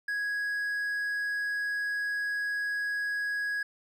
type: tone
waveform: triangle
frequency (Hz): 1661.2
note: G#6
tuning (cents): 0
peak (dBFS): -27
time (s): 0.08-3.63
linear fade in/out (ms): 5
effects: none